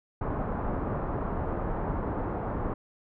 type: low-pass noise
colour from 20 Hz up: pink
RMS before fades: -31 dBFS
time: 0.21-2.74 s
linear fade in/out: 5 ms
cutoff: 1200 Hz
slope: 24 dB/octave
effects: none